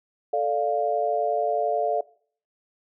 sine chord, D minor, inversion second, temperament equal, 440 / 587.3 / 698.5 Hz, A4 / D5 / F5, 0 / 0 / 0 cents, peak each -27 / -26 / -24 dBFS, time 0.33-2.01 s, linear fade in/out 5 ms, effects noise-tail reverb RT60 0.5 s tail -21 dB re dry

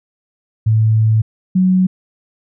sine tone pair in turn, 110 / 185.48 Hz, A2 / F#3, 0 / +5 cents, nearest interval major sixth, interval 905 cents, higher second, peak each -9 dBFS, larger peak neither, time 0.66-1.22 / 1.55-1.87 s, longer first, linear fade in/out 10 ms, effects none

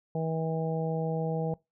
harmonic tone, 161.2 Hz, E3, 38 cents flat, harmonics 1 / 2 / 3 / 4 / 5, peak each -30 / -42 / -33 / -38 / -39 dBFS, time 0.15-1.54 s, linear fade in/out 2 ms, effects noise-tail reverb RT60 0.2 s tail -22 dB re dry

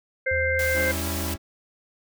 harmonic tone, 523.3 Hz, C5, in tune, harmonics 1 / 3 / 4, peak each -25 / -26 / -26 dBFS, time 0.26-0.92 s, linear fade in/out 10 ms
sine tone, 82.1 Hz, E2, 6 cents flat, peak -29 dBFS, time 0.31-1.36 s, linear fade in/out 5 ms
white noise, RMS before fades -33 dBFS, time 0.59-1.34 s, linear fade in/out 2 ms
sawtooth chord, C# diminished, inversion second, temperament equal with one note detuned, 198.85 / 277.2 / 329.6 Hz, G3 / C#4 / E4, +25 / 0 / 0 cents, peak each -31 / -31 / -31 dBFS, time 0.73-1.38 s, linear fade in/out 50 ms
effects none

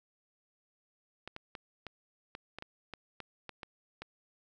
clicks, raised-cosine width 0.3 ms, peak -26 dBFS, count 12, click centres 1.276 / 1.364 / 1.552 / 1.867 / 2.351 / 2.586 / 2.624 / 2.937 / 3.203 / 3.493 / 3.632 / 4.02 s, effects none

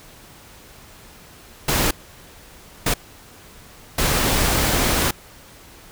pink noise bursts at uneven times, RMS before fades -19 dBFS, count 3, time 1.68-1.91 / 2.86-2.94 / 3.98-5.11 s, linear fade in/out 5 ms, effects pink hiss -45 dBFS RMS until 5.91 s

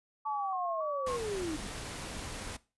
sine linear sweep, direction down, 880 to 293.7 Hz, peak -33 dBFS, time 0.25-1.57 s, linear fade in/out 20 ms
sine tone with vibrato, 1108.7 Hz, C#6, in tune, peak -35 dBFS, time 0.25-1.17 s, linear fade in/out 10 ms, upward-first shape square, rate 1.8 Hz, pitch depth 49 cents each way
pink noise, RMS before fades -41 dBFS, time 1.06-2.57 s, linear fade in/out 10 ms
triangle tone with exponential growth, 201.9 Hz, G#3, 49 cents flat, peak -35 dBFS, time 1.54-1.67 s, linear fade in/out 5 ms, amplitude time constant 28 ms
effects noise-tail reverb RT60 0.3 s tail -19 dB re dry + resampled to 24000 Hz

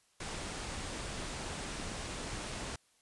pink low-pass noise, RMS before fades -41 dBFS, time 0.2-2.76 s, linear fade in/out 5 ms, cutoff 10000 Hz, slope 96 dB/octave, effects white hiss -70 dBFS RMS until 3.01 s + resampled to 24000 Hz

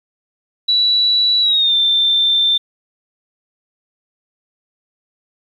sine tone with pitch glide, 3936 to 3568 Hz, B7 to A7, -7 to +23 cents, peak -11 dBFS, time 0.68-2.58 s, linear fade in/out 10 ms, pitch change -170 cents, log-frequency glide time 1.41-1.75 s, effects 8-bit

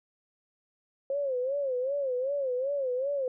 sine tone with vibrato, 533 Hz, C5, 32 cents sharp, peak -27 dBFS, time 1.1-3.28 s, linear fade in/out 2 ms, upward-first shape sine, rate 2.6 Hz, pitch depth 130 cents each way, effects none

